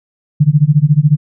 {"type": "tone with tremolo", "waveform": "sine", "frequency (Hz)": 148.5, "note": "D3", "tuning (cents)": 20, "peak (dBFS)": -3, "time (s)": [0.4, 1.17], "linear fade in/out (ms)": 10, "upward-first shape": "sine", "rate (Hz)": 14, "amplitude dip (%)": 95, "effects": []}